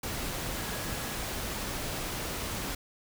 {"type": "tone in noise", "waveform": "sine", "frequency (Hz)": 1666, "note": "G#6", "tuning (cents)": 5, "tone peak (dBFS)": -46, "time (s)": [0.58, 1.14], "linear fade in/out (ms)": 5, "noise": "pink", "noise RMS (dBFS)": -35, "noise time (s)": [0.03, 2.75], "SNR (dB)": -14, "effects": []}